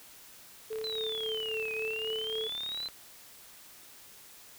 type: tone with tremolo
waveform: sine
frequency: 440 Hz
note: A4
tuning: in tune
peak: -33 dBFS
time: 0.7-2.48 s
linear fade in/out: 10 ms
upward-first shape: sine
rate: 3.7 Hz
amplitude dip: 45%
type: click train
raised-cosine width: 0.3 ms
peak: -30 dBFS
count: 78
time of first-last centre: 0.73-2.887 s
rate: 35.7 Hz
type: exponential two-way sweep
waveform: sine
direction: down then up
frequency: 4079 to 2489 to 4079 Hz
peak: -34 dBFS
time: 0.84-2.88 s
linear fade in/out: 2 ms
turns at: 1.73 s
effects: white hiss -53 dBFS RMS until 4.58 s